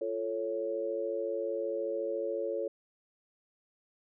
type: chord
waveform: sine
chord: F augmented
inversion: none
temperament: equal with one note detuned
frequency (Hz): 346.4 / 440 / 554.4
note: F4 / A4 / C#5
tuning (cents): -14 / 0 / 0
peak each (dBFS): -38 / -35 / -34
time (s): 0.01-2.68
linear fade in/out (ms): 5
effects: none